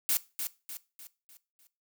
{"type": "noise with echo", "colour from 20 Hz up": "blue", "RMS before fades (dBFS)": -27, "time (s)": [0.09, 0.17], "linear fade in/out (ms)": 0, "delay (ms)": 300, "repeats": 5, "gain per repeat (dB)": -7, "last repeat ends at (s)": 1.67, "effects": ["noise-tail reverb RT60 0.3 s tail -18 dB re dry"]}